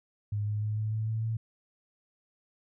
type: tone with pitch steps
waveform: sine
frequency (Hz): 103.83 / 105.22 / 106.63 / 108.05 / 109.5 / 110.96 / 112.45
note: G#2 / G#2 / G#2 / A2 / A2 / A2 / A2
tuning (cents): 0 / +23 / +46 / -31 / -8 / +15 / +38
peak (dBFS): -28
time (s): 0.32-1.37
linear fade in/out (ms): 5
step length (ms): 150
effects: none